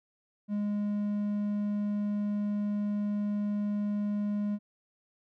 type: tone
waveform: triangle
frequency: 206.5 Hz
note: G#3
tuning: 10 cents flat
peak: -26 dBFS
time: 0.48-4.59 s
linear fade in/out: 50 ms
effects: none